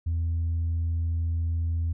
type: tone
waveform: sine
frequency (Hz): 83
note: E2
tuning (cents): +12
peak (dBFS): -22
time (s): 0.06-1.93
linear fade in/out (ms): 10
effects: tanh soft clip ceiling -22 dBFS